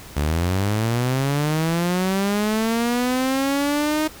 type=linear sweep; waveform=sawtooth; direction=up; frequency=70.1 to 312.2 Hz; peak=-15 dBFS; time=0.16-4.08 s; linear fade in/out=10 ms; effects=pink hiss -41 dBFS RMS until 4.2 s